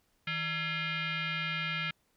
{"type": "tone with frequency modulation", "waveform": "sine", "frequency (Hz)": 161.2, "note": "E3", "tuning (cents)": -38, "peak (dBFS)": -31, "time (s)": [0.27, 1.91], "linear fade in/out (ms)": 5, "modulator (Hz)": 758, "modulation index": 4, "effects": ["pink hiss -73 dBFS RMS until 2.16 s"]}